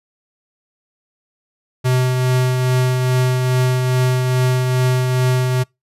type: tone with tremolo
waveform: square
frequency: 127.4 Hz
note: C3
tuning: 46 cents flat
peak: -13 dBFS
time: 1.84-5.64 s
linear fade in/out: 20 ms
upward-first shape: triangle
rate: 2.4 Hz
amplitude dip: 35%
effects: noise-tail reverb RT60 0.2 s tail -26 dB re dry + resampled to 32000 Hz